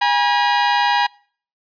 sawtooth tone pair together, 819.9 / 960 Hz, G#5 / B5, -22 / -49 cents, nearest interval minor third, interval 273 cents, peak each -13 dBFS, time 0.01-1.07 s, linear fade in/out 10 ms, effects noise-tail reverb RT60 0.5 s tail -26 dB re dry + resampled to 11025 Hz

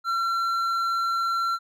sine tone with hard clipping, 1359 Hz, F6, 48 cents flat, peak -24 dBFS, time 0.04-1.59 s, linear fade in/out 50 ms, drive 6 dB, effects none

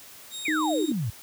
25% pulse tone with tremolo, 3729 Hz, A#7, in tune, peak -30 dBFS, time 0.3-0.93 s, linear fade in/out 50 ms, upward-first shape sine, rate 3.1 Hz, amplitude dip 30%
sine exponential sweep, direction down, 2500 to 98 Hz, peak -25 dBFS, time 0.45-1.1 s, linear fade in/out 5 ms
sine tone, 311.1 Hz, D#4, in tune, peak -25 dBFS, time 0.48-0.92 s, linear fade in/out 2 ms
effects white hiss -47 dBFS RMS until 1.22 s + high-pass 60 Hz 12 dB/octave

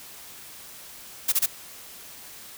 blue noise bursts, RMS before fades -21 dBFS, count 3, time 1.28-1.462 s, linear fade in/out 10 ms, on 44 ms, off 25 ms, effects white hiss -44 dBFS RMS until 2.57 s

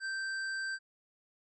sine tone with hard clipping, 1563 Hz, G6, 6 cents flat, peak -36 dBFS, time 0-0.79 s, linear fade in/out 50 ms, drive 11 dB, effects resampled to 22050 Hz

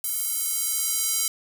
square tone with high-pass filter sweep, 440.5 Hz, A4, 2 cents sharp, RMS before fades -26 dBFS, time 0.04-1.28 s, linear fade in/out 2 ms, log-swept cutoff 11000 to 6700 Hz, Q 0.92, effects none

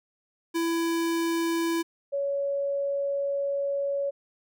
square / sine tone pair in turn, 333.2 / 560.4 Hz, E4 / C#5, +19 / +19 cents, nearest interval major sixth, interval 900 cents, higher second, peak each -25 dBFS, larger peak neither, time 0.54-1.83 / 2.12-4.11 s, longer second, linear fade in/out 20 ms, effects none

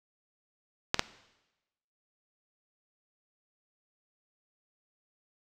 clicks, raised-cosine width 0.2 ms, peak -6 dBFS, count 2, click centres 0.944 / 0.994 s, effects noise-tail reverb RT60 1.0 s tail -17 dB re dry

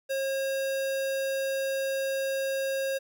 square tone, 540 Hz, C#5, 45 cents flat, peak -28 dBFS, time 0.09-2.99 s, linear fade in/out 20 ms, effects none

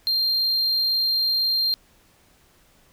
triangle tone, 4186 Hz, C8, in tune, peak -18 dBFS, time 0.07-1.74 s, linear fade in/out 0 ms, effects pink hiss -58 dBFS RMS until 2.92 s

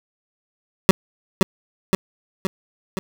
25% pulse tone with echo, 190 Hz, F#3, 46 cents sharp, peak -3 dBFS, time 0.89-0.91 s, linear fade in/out 0 ms, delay 520 ms, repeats 4, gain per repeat -4 dB, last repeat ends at 2.99 s, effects none

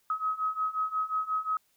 sine beating tone pair, 1270 / 1275.6 Hz, D#6 / D#6, +35 / +43 cents, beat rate 5.6 Hz, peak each -32 / -30 dBFS, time 0.1-1.57 s, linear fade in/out 2 ms, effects white hiss -70 dBFS RMS until 1.76 s

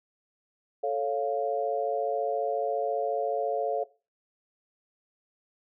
sine chord, A augmented, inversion none, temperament equal, 440 / 554.4 / 698.5 Hz, A4 / C#5 / E#5, 0 / 0 / 0 cents, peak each -30 dBFS, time 0.83-3.84 s, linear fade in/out 10 ms, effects noise-tail reverb RT60 0.3 s tail -18 dB re dry

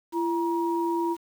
sine tone pair together, 338.6 / 950 Hz, E4 / A#5, +46 / +33 cents, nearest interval octave + tritone, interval 1787 cents, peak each -25 / -28 dBFS, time 0.12-1.17 s, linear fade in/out 50 ms, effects 8-bit

